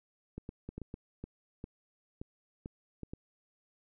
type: clicks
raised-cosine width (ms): 3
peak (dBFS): -28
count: 12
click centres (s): 0.38 / 0.491 / 0.69 / 0.78 / 0.817 / 0.941 / 1.24 / 1.641 / 2.215 / 2.659 / 3.033 / 3.135
effects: none